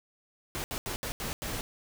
pink noise bursts at uneven times, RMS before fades -35 dBFS, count 6, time 0.55-0.64 / 0.71-0.78 / 0.86-0.96 / 1.03-1.12 / 1.2-1.33 / 1.42-1.61 s, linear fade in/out 0 ms, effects none

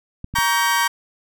clicks, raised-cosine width 5 ms, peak -18 dBFS, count 3, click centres 0.244 / 0.34 / 0.386 s
30% pulse chord, G diminished, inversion first, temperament just, 940.8 / 1128.9 / 1568 Hz, Bb5 / Db6 / G6, +16 / +31 / 0 cents, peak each -17 / -20 / -19 dBFS, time 0.35-0.88 s, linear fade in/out 10 ms
effects none

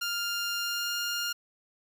15% pulse tone with pitch glide, 1400 to 1409.7 Hz, F6 to F6, +4 to +16 cents, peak -23 dBFS, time 0.01-1.33 s, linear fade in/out 10 ms, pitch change +12 cents, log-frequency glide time 0.59-0.95 s, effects none

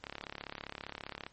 click train, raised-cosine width 0.3 ms, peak -24 dBFS, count 44, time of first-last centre 0.04-1.265 s, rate 35.1 Hz, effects pink hiss -64 dBFS RMS until 1.32 s + MP3 32 kbps

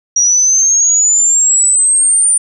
sine exponential sweep, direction up, 5730 to 9230 Hz, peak -7 dBFS, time 0.16-2.38 s, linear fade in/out 5 ms, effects none

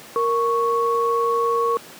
sine tone pair together, 465.8 / 1108.7 Hz, A#4 / C#6, -1 / 0 cents, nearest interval octave + minor third, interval 1501 cents, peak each -20 dBFS, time 0.16-1.77 s, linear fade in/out 0 ms, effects pink hiss -41 dBFS RMS until 1.99 s + high-pass 200 Hz 12 dB/octave

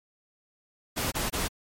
pink noise bursts, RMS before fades -29 dBFS, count 3, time 0.96-1.484 s, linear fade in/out 20 ms, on 160 ms, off 22 ms, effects MP3 64 kbps

